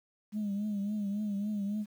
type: tone with vibrato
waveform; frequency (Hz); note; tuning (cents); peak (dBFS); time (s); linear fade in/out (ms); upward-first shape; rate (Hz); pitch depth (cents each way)
sine; 205.5; G#3; -18; -29; 0.32-1.86; 50; triangle; 3.6; 81
effects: tanh soft clip ceiling -28 dBFS + 10-bit